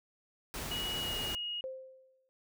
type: noise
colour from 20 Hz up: pink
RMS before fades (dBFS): -40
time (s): 0.54-1.35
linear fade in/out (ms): 0
type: tone with pitch glide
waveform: sine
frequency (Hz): 2911 to 2878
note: F#7 to F#7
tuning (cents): -29 to -49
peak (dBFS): -35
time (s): 0.71-1.61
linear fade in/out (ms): 5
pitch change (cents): -20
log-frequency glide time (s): 0.99-1.11
type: tone with exponential decay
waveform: sine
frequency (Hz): 523.3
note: C5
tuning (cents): 0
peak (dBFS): -35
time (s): 1.64-2.29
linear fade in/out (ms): 0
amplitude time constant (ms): 140
effects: none